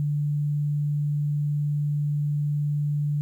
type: tone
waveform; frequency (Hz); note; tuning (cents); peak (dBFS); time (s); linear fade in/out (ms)
sine; 146.83; D3; 0; -22; 0-3.21; 0
effects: 10-bit